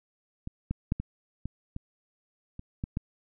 clicks, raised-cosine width 5 ms, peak -23 / -17 / -13 / -20 / -21 / -23 / -27 / -19 / -17 dBFS, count 9, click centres 0.474 / 0.71 / 0.921 / 1 / 1.456 / 1.764 / 2.594 / 2.839 / 2.971 s, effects none

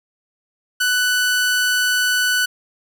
sawtooth tone, 1490 Hz, F#6, 12 cents sharp, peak -12 dBFS, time 0.8-2.46 s, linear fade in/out 10 ms, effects none

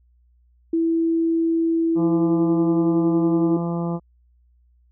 sine tone, 329.6 Hz, E4, in tune, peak -17 dBFS, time 0.73-3.57 s, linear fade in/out 5 ms
harmonic tone, 170.2 Hz, F3, 44 cents flat, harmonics 1 / 2 / 3 / 4 / 5 / 6 / 7, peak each -23 / -29 / -33 / -35 / -37 / -39 / -40 dBFS, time 1.95-4 s, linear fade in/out 50 ms
effects added 60 Hz sine -55 dBFS peak until 4.91 s

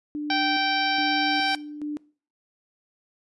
sine tone with tremolo, 297.1 Hz, D4, 20 cents sharp, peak -27 dBFS, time 0.15-1.97 s, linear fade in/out 0 ms, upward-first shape square, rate 1.2 Hz, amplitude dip 55%
harmonic tone, 778 Hz, G5, 13 cents flat, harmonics 1 / 2 / 3 / 4 / 5 / 6 / 7, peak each -25 / -28 / -30 / -31 / -32 / -33 / -33 dBFS, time 0.3-1.55 s, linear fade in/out 2 ms
white noise with exponential growth, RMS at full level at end -41 dBFS, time 0.91-1.56 s, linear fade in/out 5 ms, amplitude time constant 140 ms
effects noise-tail reverb RT60 0.4 s tail -22 dB re dry + resampled to 24000 Hz

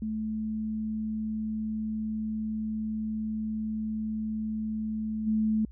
sine tone with level steps, 217.4 Hz, A3, 21 cents flat, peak -29 / -23 dBFS, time 0.02-5.65 s, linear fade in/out 2 ms, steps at 5.26 s, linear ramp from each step 20 ms, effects added 60 Hz sine -44 dBFS peak until 5.71 s

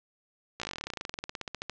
slowing click train, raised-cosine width 0.2 ms, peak -18 dBFS, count 29, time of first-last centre 0.6-1.696 s, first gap 16 ms, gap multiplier 1.06, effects low-pass 7000 Hz 12 dB/octave

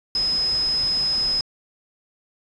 sine tone in noise, 5080 Hz, D#8, 35 cents sharp, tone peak -19 dBFS, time 0.15-1.41 s, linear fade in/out 2 ms, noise pink, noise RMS -36 dBFS, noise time 0.15-1.41 s, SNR +14 dB, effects resampled to 22050 Hz

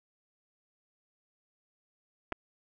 clicks, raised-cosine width 0.5 ms, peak -19 dBFS, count 2, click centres 2.322 / 2.325 s, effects none

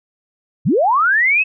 sine linear sweep, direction up, 94.4 to 2637 Hz, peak -11 dBFS, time 0.65-1.44 s, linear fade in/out 20 ms, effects none

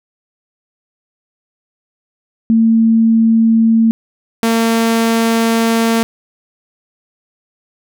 sine / sawtooth tone pair in turn, 225.7 / 227.8 Hz, A3 / A#3, +44 / -40 cents, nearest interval unison, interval 16 cents, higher second, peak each -7 dBFS, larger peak neither, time 2.5-3.91 / 4.43-6.03 s, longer second, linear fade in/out 0 ms, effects none

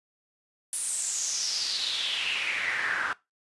pink noise with band-pass filter sweep, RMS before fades -30 dBFS, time 0.73-3.13 s, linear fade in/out 0 ms, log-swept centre 9900 to 1400 Hz, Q 5.4, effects noise-tail reverb RT60 0.2 s tail -19 dB re dry + resampled to 24000 Hz

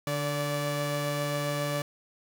sawtooth tone pair together, 146.6 / 579 Hz, D3 / D5, -3 / -25 cents, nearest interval 2 octaves, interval 2378 cents, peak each -27 dBFS, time 0.07-1.82 s, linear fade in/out 2 ms, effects none

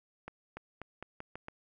accelerating click train, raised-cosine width 0.5 ms, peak -27 dBFS, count 7, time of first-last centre 0.28-1.484 s, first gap 290 ms, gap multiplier 0.85, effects none

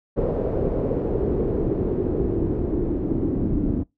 pink noise with low-pass filter sweep, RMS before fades -23 dBFS, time 0.16-3.84 s, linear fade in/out 20 ms, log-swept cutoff 490 to 290 Hz, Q 3.2, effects noise-tail reverb RT60 0.2 s tail -25 dB re dry

